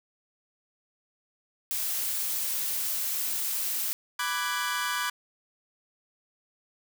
blue noise, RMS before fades -30 dBFS, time 1.71-3.93 s, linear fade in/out 0 ms
sawtooth chord, G# half-diminished seventh, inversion first, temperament equal with one note detuned, 987.8 / 1174.7 / 1495.4 / 1661.2 Hz, B5 / D6 / F#6 / G#6, 0 / 0 / +18 / 0 cents, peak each -30 / -29 / -30 / -30 dBFS, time 4.19-5.1 s, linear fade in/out 5 ms
effects none

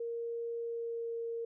sine tone with pitch glide, 466.2 to 462.4 Hz, A#4 to A#4, 0 to -14 cents, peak -35 dBFS, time 0-1.45 s, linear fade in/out 5 ms, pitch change -14 cents, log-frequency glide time 0.57-1.15 s, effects none

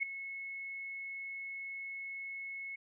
sine tone with ADSR envelope, 2189 Hz, C#7, 22 cents flat, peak -27 dBFS, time 0-2.76 s, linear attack 29 ms, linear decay 4 ms, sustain -13 dB, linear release 10 ms, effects none

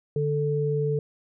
sine tone pair together, 146.83 / 440 Hz, D3 / A4, 0 / 0 cents, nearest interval octave + perfect fifth, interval 1900 cents, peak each -25 dBFS, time 0.16-0.99 s, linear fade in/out 2 ms, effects none

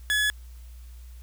30% pulse tone, 1700 Hz, G#6, 40 cents sharp, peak -19 dBFS, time 0.1-0.3 s, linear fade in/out 0 ms, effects added 60 Hz sine -41 dBFS peak until 1.22 s + white hiss -59 dBFS RMS until 1.22 s

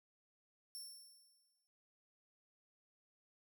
20% pulse tone with exponential decay, 5420 Hz, E8, 47 cents sharp, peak -40 dBFS, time 0.75-1.67 s, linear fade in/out 0 ms, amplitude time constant 200 ms, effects none

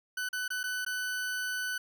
40% pulse tone with dropouts, 1500 Hz, F#6, 23 cents sharp, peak -31 dBFS, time 0.17-1.78 s, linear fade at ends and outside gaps 5 ms, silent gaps 0.289-0.329 / 0.48-0.503 / 0.632-0.638 / 0.849-0.863 s, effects none

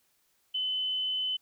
sine tone, 3029 Hz, F#7, 40 cents sharp, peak -28 dBFS, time 0.54-1.37 s, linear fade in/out 10 ms, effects white hiss -71 dBFS RMS until 1.41 s

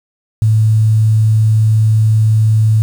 sine tone with quantisation, 109.3 Hz, A2, 11 cents flat, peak -7 dBFS, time 0.42-2.82 s, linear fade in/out 0 ms, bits 6, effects none

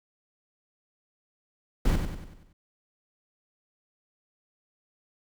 brown noise with echo, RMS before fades -22 dBFS, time 1.85-1.96 s, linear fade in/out 5 ms, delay 95 ms, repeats 6, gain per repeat -6 dB, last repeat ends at 2.53 s, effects none

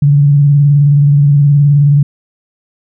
sine tone with vibrato, 143.7 Hz, D3, 37 cents flat, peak -4 dBFS, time 0.02-2.03 s, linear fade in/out 5 ms, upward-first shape square, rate 19 Hz, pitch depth 37 cents each way, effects none

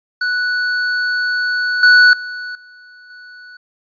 square tone with level steps, 1480 Hz, F#6, in tune, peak -16 / -6 / -25 / -40 / -36 dBFS, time 0.21-3.57 s, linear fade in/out 5 ms, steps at 1.83 / 2.13 / 2.55 / 3.1 s, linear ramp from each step 2 ms, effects resampled to 11025 Hz

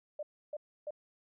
sine tone bursts, 597 Hz, D5, 28 cents sharp, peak -36 dBFS, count 3, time 0.19-0.907 s, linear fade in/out 5 ms, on 39 ms, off 300 ms, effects none

